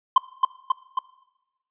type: tone with echo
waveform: triangle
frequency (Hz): 1041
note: C6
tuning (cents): -9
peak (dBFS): -8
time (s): 0.16-0.18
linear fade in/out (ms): 5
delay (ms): 270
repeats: 3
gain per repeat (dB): -3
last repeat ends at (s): 0.99
effects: noise-tail reverb RT60 1.0 s tail -19 dB re dry + resampled to 8000 Hz